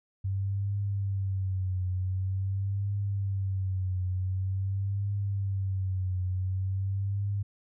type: tone with vibrato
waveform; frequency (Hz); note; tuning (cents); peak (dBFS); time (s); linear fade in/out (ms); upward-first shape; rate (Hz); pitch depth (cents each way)
sine; 96.2; G2; -32; -27; 0.24-7.43; 10; triangle; 0.46; 86
effects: none